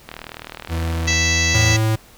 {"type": "click train", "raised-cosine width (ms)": 0.3, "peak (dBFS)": -15, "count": 42, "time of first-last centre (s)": [0.09, 1.131], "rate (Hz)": 39.4}
{"type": "tone with pitch glide", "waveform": "40% pulse", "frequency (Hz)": [82.6, 81.98], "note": ["E2", "E2"], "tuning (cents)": [4, -9], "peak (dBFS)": -19, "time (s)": [0.68, 1.78], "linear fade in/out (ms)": 50, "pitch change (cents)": -13, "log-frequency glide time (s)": [0.9, 1.03]}
{"type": "harmonic tone", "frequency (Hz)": 659.3, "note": "E5", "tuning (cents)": 0, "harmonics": [3, 4, 5, 6, 7, 8, 9, 10], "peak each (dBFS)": [-21, -23, -29, -27, -27, -32, -26, -25], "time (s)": [1.07, 1.77], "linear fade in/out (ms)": 10}
{"type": "tone", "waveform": "square", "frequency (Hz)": 110, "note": "A2", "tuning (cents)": 0, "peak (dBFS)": -16, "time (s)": [1.54, 1.96], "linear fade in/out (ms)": 10}
{"effects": ["pink hiss -47 dBFS RMS until 2.17 s"]}